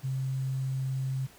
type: tone with quantisation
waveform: sine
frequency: 132.5 Hz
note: C3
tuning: 22 cents sharp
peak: -28 dBFS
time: 0.03-1.27 s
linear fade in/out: 20 ms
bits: 9
effects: pink hiss -55 dBFS RMS until 1.38 s + high-pass 60 Hz 12 dB/octave